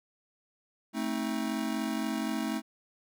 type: chord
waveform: square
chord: A diminished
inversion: none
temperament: just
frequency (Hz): 220 / 264 / 316.8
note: A3 / C4 / Eb4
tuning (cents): 0 / +16 / +31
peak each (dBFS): -34 / -36 / -36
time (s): 0.93-2.62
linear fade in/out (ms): 50
effects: none